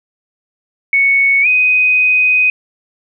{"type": "tone with pitch glide", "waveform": "sine", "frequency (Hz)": [2217, 2503], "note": ["C#7", "D#7"], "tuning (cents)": [0, 10], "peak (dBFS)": -8, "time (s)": [0.93, 2.5], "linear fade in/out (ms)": 2, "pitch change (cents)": 210, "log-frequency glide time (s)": [1.42, 1.47], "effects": []}